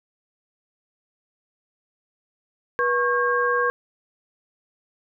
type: tone cluster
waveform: sine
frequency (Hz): 486.2 / 1096 / 1611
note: B4 / C#6 / G6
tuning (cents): -27 / -20 / +47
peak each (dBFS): -23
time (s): 2.79-3.7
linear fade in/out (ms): 0
effects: none